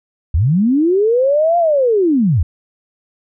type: linear two-way sweep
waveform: sine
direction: up then down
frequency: 65.6 to 703 to 65.6 Hz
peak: -10 dBFS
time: 0.34-2.43 s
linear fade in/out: 5 ms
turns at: 1.58 s
effects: none